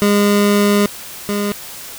25% pulse tone pair in turn, 204.5 / 204.5 Hz, G#3 / G#3, -26 / -26 cents, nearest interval unison, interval 0 cents, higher neither, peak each -7 / -13 dBFS, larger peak first, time 0.02-0.86 / 1.29-1.52 s, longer first, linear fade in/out 0 ms, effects white hiss -32 dBFS RMS until 1.98 s

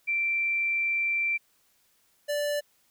sine / square tone pair in turn, 2349 / 585.4 Hz, D7 / D5, 0 / -6 cents, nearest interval 2 octaves, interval 2406 cents, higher first, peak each -24 / -27 dBFS, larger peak first, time 0.07-1.38 / 2.28-2.61 s, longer first, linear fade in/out 20 ms, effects white hiss -67 dBFS RMS until 2.9 s

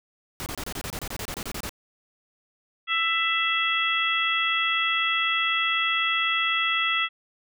pink noise bursts, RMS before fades -33 dBFS, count 15, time 0.4-1.693 s, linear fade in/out 0 ms, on 61 ms, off 27 ms
harmonic tone, 664 Hz, E5, 12 cents sharp, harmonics 2 / 3 / 4 / 5, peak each -27 / -27 / -27 / -27 dBFS, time 2.87-7.09 s, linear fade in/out 50 ms
effects none

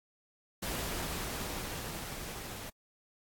pink noise with level ramp, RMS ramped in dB -36 to -44 dBFS, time 0.62-2.7 s, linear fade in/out 10 ms, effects AAC 64 kbps

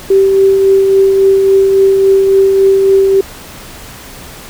sine tone with tremolo, 388.6 Hz, G4, 15 cents flat, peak -3 dBFS, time 0.1-3.21 s, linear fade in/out 5 ms, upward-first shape triangle, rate 3.6 Hz, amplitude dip 35%, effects pink hiss -31 dBFS RMS until 4.49 s

